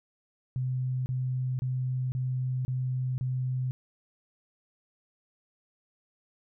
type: tone bursts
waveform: sine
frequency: 128.2 Hz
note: C3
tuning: 35 cents flat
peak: -27 dBFS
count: 6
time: 0.56-3.71 s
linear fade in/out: 0 ms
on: 500 ms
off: 30 ms
effects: none